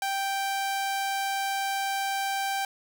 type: tone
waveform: sawtooth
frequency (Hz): 784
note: G5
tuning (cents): 0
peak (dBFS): -23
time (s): 0.02-2.65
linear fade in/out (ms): 2
effects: none